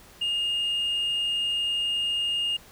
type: tone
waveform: sine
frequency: 2836 Hz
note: F7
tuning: 26 cents sharp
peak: -22 dBFS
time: 0.21-2.57 s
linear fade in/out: 10 ms
effects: tanh soft clip ceiling -22 dBFS + pink hiss -51 dBFS RMS until 2.71 s